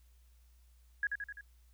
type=tone with echo; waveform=sine; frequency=1661.2 Hz; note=G#6; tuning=in tune; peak=-29 dBFS; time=1.03-1.07 s; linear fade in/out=2 ms; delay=85 ms; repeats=4; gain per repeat=-4 dB; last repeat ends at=1.41 s; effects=added 60 Hz sine -60 dBFS peak until 1.73 s + white hiss -74 dBFS RMS until 1.73 s